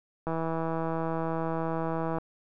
click train, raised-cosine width 1 ms, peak -18 dBFS, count 313, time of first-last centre 0.27-2.184 s, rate 163 Hz, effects none

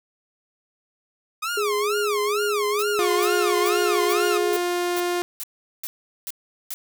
sawtooth tone with vibrato, 1214 Hz, D#6, 43 cents flat, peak -21 dBFS, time 1.42-4.38 s, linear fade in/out 10 ms, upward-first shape sine, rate 2.2 Hz, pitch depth 280 cents each way
sine tone, 415.3 Hz, G#4, in tune, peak -22 dBFS, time 1.57-4.57 s, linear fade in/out 5 ms
blue noise bursts, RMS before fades -31 dBFS, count 10, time 2.79-6.74 s, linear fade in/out 0 ms, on 35 ms, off 400 ms
sawtooth tone with pitch glide, 355.3 to 352.8 Hz, F4 to F4, +30 to +18 cents, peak -18 dBFS, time 2.99-5.22 s, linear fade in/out 0 ms, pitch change -12 cents, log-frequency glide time 3.21-4.88 s
effects none

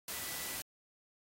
sine tone in noise, 1978 Hz, B6, 2 cents sharp, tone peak -51 dBFS, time 0.13-0.56 s, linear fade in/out 2 ms, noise white, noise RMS -41 dBFS, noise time 0.08-0.62 s, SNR -13 dB, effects AAC 48 kbps

